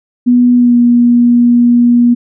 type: tone with pitch glide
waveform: sine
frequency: 245 to 240.2 Hz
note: B3 to B3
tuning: -14 to -48 cents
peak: -4 dBFS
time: 0.26-2.15 s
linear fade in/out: 20 ms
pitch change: -34 cents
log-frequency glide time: 0.56-0.76 s
effects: none